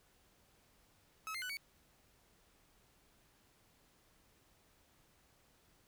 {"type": "tone with pitch steps", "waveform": "30% pulse", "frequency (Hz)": [1289, 2101, 1491, 2250], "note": ["E6", "C7", "F#6", "C#7"], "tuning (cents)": [-39, 7, 13, 25], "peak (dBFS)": -38, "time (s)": [1.27, 1.57], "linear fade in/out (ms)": 0, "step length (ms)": 75, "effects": ["pink hiss -70 dBFS RMS until 5.87 s"]}